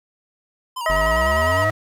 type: tone with vibrato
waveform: square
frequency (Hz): 985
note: B5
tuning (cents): -5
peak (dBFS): -26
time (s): 0.76-1.65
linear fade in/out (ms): 10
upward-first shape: square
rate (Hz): 9.9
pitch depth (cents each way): 67
type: harmonic tone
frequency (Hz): 639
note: D#5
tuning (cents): +46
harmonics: 1 / 2 / 3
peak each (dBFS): -20 / -23 / -22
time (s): 0.86-1.7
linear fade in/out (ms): 2
type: exponential sweep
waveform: square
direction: up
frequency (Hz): 45.01 to 108.2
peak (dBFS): -23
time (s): 0.89-1.71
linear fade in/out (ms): 10
effects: none